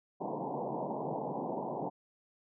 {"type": "band-pass noise", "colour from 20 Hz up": "white", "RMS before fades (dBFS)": -37, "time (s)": [0.2, 1.9], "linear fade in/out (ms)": 20, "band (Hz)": [130, 970], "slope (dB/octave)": 96, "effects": []}